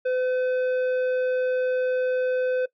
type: tone with tanh clipping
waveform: triangle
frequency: 508 Hz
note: B4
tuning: 49 cents sharp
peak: -23 dBFS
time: 0.05-2.66 s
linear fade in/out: 10 ms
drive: 13 dB
effects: noise-tail reverb RT60 0.1 s tail -20 dB re dry